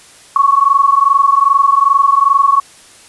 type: tone pair together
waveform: sine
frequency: 1100 / 1122.5 Hz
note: C#6 / C#6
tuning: -14 / +21 cents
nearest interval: unison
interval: 35 cents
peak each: -10 dBFS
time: 0.36-2.6 s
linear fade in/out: 2 ms
effects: white hiss -41 dBFS RMS until 3.08 s + resampled to 24000 Hz